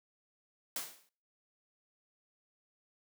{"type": "noise with exponential decay", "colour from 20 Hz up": "white", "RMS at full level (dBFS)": -35, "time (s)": [0.76, 1.09], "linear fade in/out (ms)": 1, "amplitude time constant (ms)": 70, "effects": ["noise-tail reverb RT60 0.5 s tail -25 dB re dry", "high-pass 200 Hz 12 dB/octave"]}